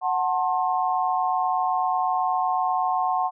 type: chord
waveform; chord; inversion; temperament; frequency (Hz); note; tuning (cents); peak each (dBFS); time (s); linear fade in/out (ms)
sine; F# diminished; none; just; 740 / 888 / 1065.6; F#5 / A5 / C6; 0 / +16 / +31; -23 / -27 / -26; 0.01-3.31; 50
effects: none